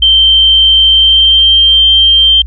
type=tone with pitch glide; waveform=sine; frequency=3127 to 3151 Hz; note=G7 to G7; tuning=-5 to +8 cents; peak=-3 dBFS; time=0.02-2.42 s; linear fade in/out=5 ms; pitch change=+13 cents; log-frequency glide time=0.9-1.53 s; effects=added 60 Hz sine -19 dBFS peak until 2.46 s